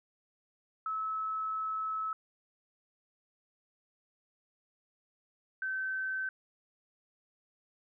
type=tone pair in turn; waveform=sine; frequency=1298 / 1538 Hz; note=E6 / G6; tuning=-27 / -33 cents; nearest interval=minor third; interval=294 cents; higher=second; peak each=-32 / -32 dBFS; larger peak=neither; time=0.86-2.13 / 5.62-6.29 s; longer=first; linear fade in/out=2 ms; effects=none